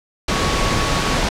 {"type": "tone in noise", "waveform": "sine", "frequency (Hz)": 1116, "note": "C#6", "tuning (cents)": 11, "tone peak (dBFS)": -26, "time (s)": [0.3, 1.17], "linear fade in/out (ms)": 5, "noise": "pink", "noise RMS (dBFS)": -18, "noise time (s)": [0.28, 1.29], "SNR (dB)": -11, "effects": ["low-pass 6000 Hz 12 dB/octave"]}